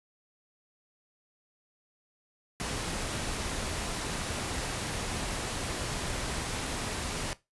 pink noise, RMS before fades -34 dBFS, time 2.6-7.33 s, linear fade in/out 0 ms, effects noise-tail reverb RT60 0.2 s tail -17 dB re dry + resampled to 24000 Hz

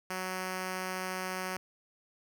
5% pulse tone, 185.7 Hz, F#3, 7 cents sharp, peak -23 dBFS, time 0.1-1.57 s, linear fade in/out 2 ms, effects none

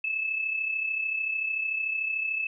sine tone with amplitude modulation, 2610 Hz, E7, 18 cents flat, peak -24 dBFS, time 0.04-2.47 s, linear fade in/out 5 ms, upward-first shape sine, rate 33.5 Hz, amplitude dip 55%, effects none

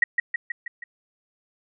sine tone with echo, 1903 Hz, A#6, 35 cents sharp, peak -13 dBFS, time 0.02-0.04 s, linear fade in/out 5 ms, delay 160 ms, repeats 5, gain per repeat -4 dB, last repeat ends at 0.84 s, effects none

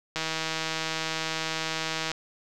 click train, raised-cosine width 0.2 ms, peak -12 dBFS, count 314, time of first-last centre 0.16-2.116 s, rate 160 Hz, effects none

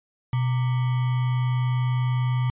sine tone with sample-and-hold, 125.4 Hz, B2, 27 cents sharp, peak -20 dBFS, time 0.33-2.5 s, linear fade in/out 2 ms, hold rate 1050 Hz, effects resampled to 8000 Hz

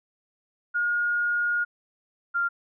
sine tone pair in turn, 1430 / 1393.3 Hz, F6 / F6, +41 / -4 cents, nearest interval unison, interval 45 cents, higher first, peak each -22 dBFS, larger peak neither, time 0.74-1.65 / 2.34-2.49 s, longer first, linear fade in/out 20 ms, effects none

